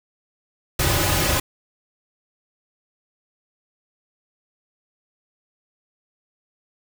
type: noise with comb filter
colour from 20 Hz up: pink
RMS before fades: -20 dBFS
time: 0.79-1.4 s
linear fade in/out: 5 ms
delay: 4.4 ms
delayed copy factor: -0.8
effects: none